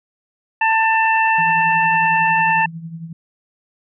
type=harmonic tone; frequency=891 Hz; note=A5; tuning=22 cents sharp; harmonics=1 / 2 / 3; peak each=-15 / -18 / -20 dBFS; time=0.61-2.66 s; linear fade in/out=5 ms
type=tone with tremolo; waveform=sine; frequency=164.81 Hz; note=E3; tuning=in tune; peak=-25 dBFS; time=1.38-3.13 s; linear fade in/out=5 ms; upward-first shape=triangle; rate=11 Hz; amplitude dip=70%
effects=none